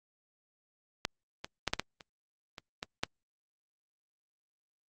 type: clicks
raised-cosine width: 0.2 ms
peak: -12 / -20 / -11 / -10 / -13 / -30 / -25 / -18 / -11 dBFS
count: 9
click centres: 1.051 / 1.445 / 1.677 / 1.735 / 1.796 / 2.008 / 2.582 / 2.829 / 3.035 s
effects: Opus 48 kbps